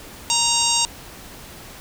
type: harmonic tone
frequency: 932.3 Hz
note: A#5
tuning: in tune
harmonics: 1 / 3 / 4 / 5 / 6 / 7 / 8 / 9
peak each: -25 / -25 / -25 / -25 / -25 / -25 / -25 / -25 dBFS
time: 0.3-0.85 s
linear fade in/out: 0 ms
effects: pink hiss -40 dBFS RMS until 1.8 s